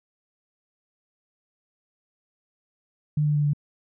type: tone with pitch steps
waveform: sine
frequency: 150 / 148.62 / 147.25 / 145.9 Hz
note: D3 / D3 / D3 / D3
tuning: +37 / +21 / +5 / -11 cents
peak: -19 dBFS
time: 3.17-3.534 s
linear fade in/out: 5 ms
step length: 91 ms
effects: none